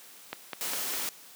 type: click train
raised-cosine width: 0.3 ms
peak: -17 dBFS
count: 4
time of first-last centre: 0.33-0.937 s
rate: 4.94 Hz
type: noise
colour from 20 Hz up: white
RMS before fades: -33 dBFS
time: 0.61-1.09 s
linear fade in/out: 0 ms
effects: white hiss -51 dBFS RMS until 1.35 s + high-pass 200 Hz 12 dB/octave